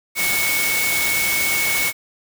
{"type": "tone in noise", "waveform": "sine", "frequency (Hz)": 2214, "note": "C#7", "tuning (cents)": -3, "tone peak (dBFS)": -20, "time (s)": [0.15, 1.93], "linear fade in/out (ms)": 50, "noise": "white", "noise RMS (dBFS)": -22, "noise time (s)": [0.15, 1.93], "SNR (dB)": -1, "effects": []}